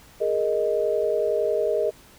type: chord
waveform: sine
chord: Ab suspended second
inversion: none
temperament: equal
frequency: 415.3 / 466.2 / 622.3 Hz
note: Ab4 / Bb4 / Eb5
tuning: 0 / 0 / 0 cents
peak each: -25 / -25 / -24 dBFS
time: 0.2-1.91 s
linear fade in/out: 20 ms
effects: pink hiss -51 dBFS RMS until 2.18 s